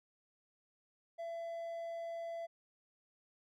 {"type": "tone", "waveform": "triangle", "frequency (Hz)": 671, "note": "E5", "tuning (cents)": 31, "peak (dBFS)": -38, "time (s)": [1.18, 2.47], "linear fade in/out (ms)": 20, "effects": []}